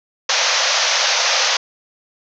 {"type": "band-pass noise", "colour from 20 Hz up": "white", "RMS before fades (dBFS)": -17, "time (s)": [0.29, 1.57], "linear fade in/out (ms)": 5, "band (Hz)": [490, 6400], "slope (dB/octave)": 96, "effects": []}